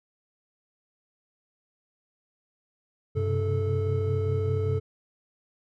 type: tone cluster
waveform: triangle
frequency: 96 / 128.3 / 133.4 / 435.7 Hz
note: G2 / C3 / C3 / A4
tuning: -36 / -34 / +34 / -17 cents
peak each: -24 / -31 / -32 / -27 dBFS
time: 3.15-4.8 s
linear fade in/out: 20 ms
effects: none